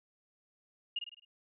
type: tone with echo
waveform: sine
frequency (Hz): 2847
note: F7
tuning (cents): +33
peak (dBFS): -31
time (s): 0.96-0.99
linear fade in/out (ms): 5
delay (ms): 52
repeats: 5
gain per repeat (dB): -6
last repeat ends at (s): 1.25
effects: none